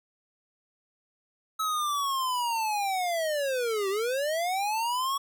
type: linear two-way sweep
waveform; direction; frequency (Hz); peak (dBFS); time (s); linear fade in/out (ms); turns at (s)
square; down then up; 1297 to 378.9 to 1123; -27; 1.59-5.18; 10; 3.89
effects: none